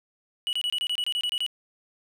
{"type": "tone bursts", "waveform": "triangle", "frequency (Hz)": 2936, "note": "F#7", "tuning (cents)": -14, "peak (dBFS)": -23, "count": 12, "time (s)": [0.47, 1.464], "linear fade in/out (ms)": 0, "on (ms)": 59, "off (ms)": 26, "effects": []}